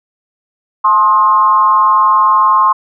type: tone with frequency modulation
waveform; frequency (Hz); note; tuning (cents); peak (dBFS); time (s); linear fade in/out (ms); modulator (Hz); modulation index
sine; 1060; C6; +22; -6; 0.84-2.73; 10; 191; 0.62
effects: none